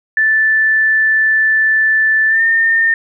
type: tone with pitch glide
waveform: sine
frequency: 1758 to 1816.8 Hz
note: A6 to A#6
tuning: -2 to -45 cents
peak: -9 dBFS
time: 0.17-2.94 s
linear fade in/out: 2 ms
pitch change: +57 cents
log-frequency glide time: 2.28-2.42 s
effects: none